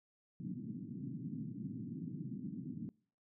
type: band-pass noise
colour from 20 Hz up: white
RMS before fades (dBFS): -44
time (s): 0.4-2.89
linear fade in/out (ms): 0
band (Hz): 120 to 280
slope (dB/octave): 48
effects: noise-tail reverb RT60 0.5 s tail -25 dB re dry